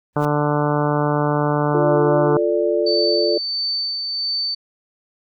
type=noise with exponential growth; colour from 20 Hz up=pink; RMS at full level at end=-32 dBFS; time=0.13-0.25 s; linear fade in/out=0 ms; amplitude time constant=25 ms
type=harmonic tone; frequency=147.7 Hz; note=D3; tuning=10 cents sharp; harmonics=1 / 2 / 3 / 4 / 5 / 6 / 7 / 8 / 9 / 10; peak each=-21 / -23 / -24 / -24 / -28 / -26 / -29 / -29 / -33 / -33 dBFS; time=0.16-2.37 s; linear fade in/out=2 ms
type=chord; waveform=sine; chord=D minor; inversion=first; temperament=equal; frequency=349.2 / 440 / 587.3 Hz; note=F4 / A4 / D5; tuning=0 / 0 / 0 cents; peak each=-20 dBFS; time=1.74-3.38 s; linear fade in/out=5 ms
type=tone with tremolo; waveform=sine; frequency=4550 Hz; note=C#8; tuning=44 cents sharp; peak=-19 dBFS; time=2.86-4.55 s; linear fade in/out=10 ms; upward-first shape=sine; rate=1.5 Hz; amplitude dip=35%
effects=none